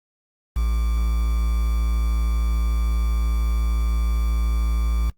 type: tone with quantisation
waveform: triangle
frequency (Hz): 56.6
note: A1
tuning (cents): +50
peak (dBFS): -16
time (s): 0.56-5.1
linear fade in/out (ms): 5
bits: 6
effects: noise-tail reverb RT60 0.1 s tail -22 dB re dry + Opus 24 kbps